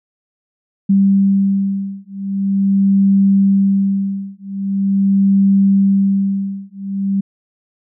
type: beating tone pair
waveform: sine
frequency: 196 / 196.43 Hz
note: G3 / G3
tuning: 0 / +4 cents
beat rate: 0.43 Hz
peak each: -14 dBFS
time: 0.89-7.21 s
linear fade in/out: 10 ms
effects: none